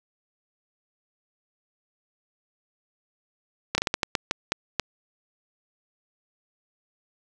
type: slowing click train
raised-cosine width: 0.2 ms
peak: -5 dBFS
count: 10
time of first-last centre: 3.75-4.797 s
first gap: 30 ms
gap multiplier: 1.32
effects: none